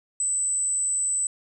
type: tone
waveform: sine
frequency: 8010 Hz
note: B8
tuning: 23 cents sharp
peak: -22 dBFS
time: 0.2-1.27 s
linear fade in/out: 2 ms
effects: none